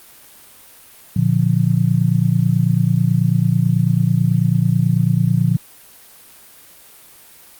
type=chord; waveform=sine; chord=Bb major; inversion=none; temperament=just; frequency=116.54 / 145.68 / 174.81 Hz; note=Bb2 / D3 / F3; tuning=0 / -14 / +2 cents; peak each=-17 dBFS; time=1.16-5.57 s; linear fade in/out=5 ms; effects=white hiss -44 dBFS RMS until 7.59 s + Opus 32 kbps